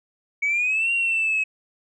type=linear two-way sweep; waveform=sine; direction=up then down; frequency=2239 to 2770 to 2558 Hz; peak=-18 dBFS; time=0.42-1.44 s; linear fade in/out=10 ms; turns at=0.92 s; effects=tanh soft clip ceiling -16 dBFS